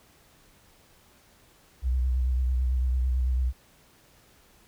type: tone with vibrato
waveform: sine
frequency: 63.2 Hz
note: B1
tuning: 41 cents sharp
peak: -22 dBFS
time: 1.82-3.53 s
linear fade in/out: 50 ms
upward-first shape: triangle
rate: 9 Hz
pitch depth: 59 cents each way
effects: pink hiss -59 dBFS RMS until 4.67 s